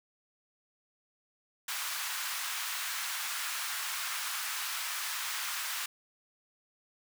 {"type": "high-pass noise", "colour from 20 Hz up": "pink", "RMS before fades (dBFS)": -36, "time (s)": [1.68, 5.86], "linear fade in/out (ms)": 5, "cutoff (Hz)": 1100, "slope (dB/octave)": 24, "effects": []}